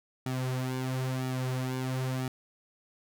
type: tone with flanger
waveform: sawtooth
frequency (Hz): 129.2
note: C3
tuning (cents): -21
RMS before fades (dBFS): -32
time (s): 0.26-2.28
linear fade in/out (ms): 2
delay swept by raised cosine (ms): 1.9 to 6.2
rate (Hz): 1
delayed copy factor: -0.7
effects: none